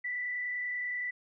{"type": "tone with frequency modulation", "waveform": "sine", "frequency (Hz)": 1975.5, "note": "B6", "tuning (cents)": 0, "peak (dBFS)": -32, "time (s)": [0.04, 1.11], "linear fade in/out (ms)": 10, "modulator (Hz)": 30.4, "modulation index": 0.83, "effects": []}